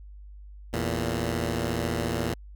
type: tone pair together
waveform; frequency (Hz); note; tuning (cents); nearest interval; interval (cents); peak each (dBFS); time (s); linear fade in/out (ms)
10% pulse; 82.02 / 115.9; E2 / A#2; -8 / -10; tritone; 598; -21; 0.73-2.34; 5
effects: added 50 Hz sine -42 dBFS peak until 2.55 s